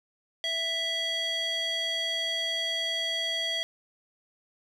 square tone with band-pass filter, 659.3 Hz, E5, in tune, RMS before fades -30 dBFS, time 0.44-3.63 s, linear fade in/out 0 ms, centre 3200 Hz, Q 3.1, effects none

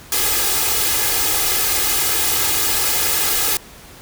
white noise with comb filter, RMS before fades -18 dBFS, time 0.12-3.57 s, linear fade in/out 2 ms, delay 2.4 ms, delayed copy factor +1, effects pink hiss -41 dBFS RMS until 4.01 s

